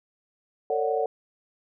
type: chord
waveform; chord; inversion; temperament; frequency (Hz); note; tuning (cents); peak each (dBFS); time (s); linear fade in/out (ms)
sine; D major seventh; second; equal with one note detuned; 450 / 554.4 / 587.3 / 740; A4 / C#5 / D5 / F#5; +39 / 0 / 0 / 0; -26 / -30 / -31 / -28; 0.7-1.06; 2
effects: none